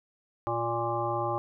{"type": "harmonic tone", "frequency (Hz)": 117.2, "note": "A#2", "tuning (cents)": 10, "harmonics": [1, 3, 5, 7, 9, 10], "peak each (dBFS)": [-36, -34, -34, -32, -35, -36], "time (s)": [0.47, 1.38], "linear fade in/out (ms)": 0, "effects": []}